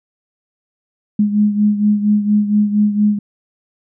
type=beating tone pair; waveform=sine; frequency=207.7 / 212 Hz; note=G#3 / G#3; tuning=0 / +36 cents; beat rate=4.3 Hz; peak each=-12 / -18 dBFS; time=1.19-3.19 s; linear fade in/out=5 ms; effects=none